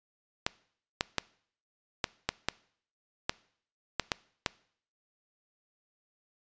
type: clicks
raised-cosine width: 0.2 ms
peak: -9 dBFS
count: 10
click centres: 0.465 / 1.009 / 1.183 / 2.042 / 2.29 / 2.486 / 3.295 / 3.997 / 4.118 / 4.462 s
effects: noise-tail reverb RT60 0.6 s tail -22 dB re dry + resampled to 16000 Hz